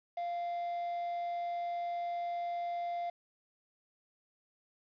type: tone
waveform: triangle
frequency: 695 Hz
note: F5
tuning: 9 cents flat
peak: -32 dBFS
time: 0.17-3.1 s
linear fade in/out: 5 ms
effects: resampled to 11025 Hz + 10-bit